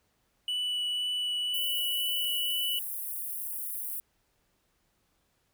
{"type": "tone with vibrato", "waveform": "triangle", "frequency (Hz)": 2960, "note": "F#7", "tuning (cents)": 0, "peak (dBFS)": -27, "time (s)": [0.48, 2.79], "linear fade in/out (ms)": 2, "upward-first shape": "triangle", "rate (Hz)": 2, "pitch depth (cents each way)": 8}
{"type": "high-pass noise", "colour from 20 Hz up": "white", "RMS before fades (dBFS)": -36, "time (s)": [1.54, 4], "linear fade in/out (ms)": 0, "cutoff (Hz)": 9600, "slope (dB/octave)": 48}
{"effects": ["pink hiss -73 dBFS RMS until 5.53 s"]}